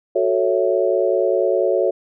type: chord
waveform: sine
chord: F# minor seventh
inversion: none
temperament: equal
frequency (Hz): 370 / 440 / 554.4 / 659.3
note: F#4 / A4 / C#5 / E5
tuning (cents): 0 / 0 / 0 / 0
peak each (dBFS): -20 / -21 / -19 / -23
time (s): 0.15-1.91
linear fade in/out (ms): 10
effects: none